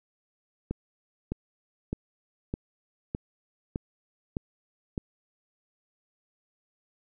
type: click train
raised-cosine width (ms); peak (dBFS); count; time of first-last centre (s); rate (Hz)
3; -17; 8; 0.71-4.978; 1.64
effects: none